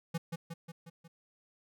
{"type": "tone with echo", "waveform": "square", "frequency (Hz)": 167, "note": "E3", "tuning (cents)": 23, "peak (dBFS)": -32, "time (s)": [0.14, 0.18], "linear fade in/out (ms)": 10, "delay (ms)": 180, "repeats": 5, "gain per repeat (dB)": -4, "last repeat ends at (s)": 1.08, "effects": []}